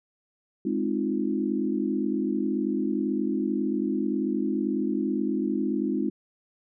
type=chord; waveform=sine; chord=F minor seventh; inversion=first; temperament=equal with one note detuned; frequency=208.6 / 261.6 / 311.1 / 349.2 Hz; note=Ab3 / C4 / Eb4 / F4; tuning=+8 / 0 / 0 / 0 cents; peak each=-29 / -29 / -29 / -31 dBFS; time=0.65-6.1 s; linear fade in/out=5 ms; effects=none